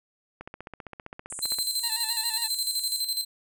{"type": "click train", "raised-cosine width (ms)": 0.5, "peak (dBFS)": -24, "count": 19, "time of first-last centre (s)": [0.41, 1.586], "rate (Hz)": 15.3}
{"type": "band-pass noise", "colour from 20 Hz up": "white", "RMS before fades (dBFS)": -38, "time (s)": [1.3, 3], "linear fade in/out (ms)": 2, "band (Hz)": [7300, 9600], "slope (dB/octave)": 96}
{"type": "tone with tremolo", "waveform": "sawtooth", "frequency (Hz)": 4100, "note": "C8", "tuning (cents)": -36, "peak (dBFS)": -22, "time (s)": [1.42, 3.25], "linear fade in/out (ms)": 10, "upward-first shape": "square", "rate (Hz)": 12, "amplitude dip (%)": 60}
{"type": "tone with vibrato", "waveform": "15% pulse", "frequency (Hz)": 907, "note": "A#5", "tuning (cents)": -48, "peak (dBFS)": -30, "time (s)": [1.83, 2.48], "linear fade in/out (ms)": 10, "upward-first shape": "square", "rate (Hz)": 7.4, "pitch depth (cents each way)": 55}
{"effects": []}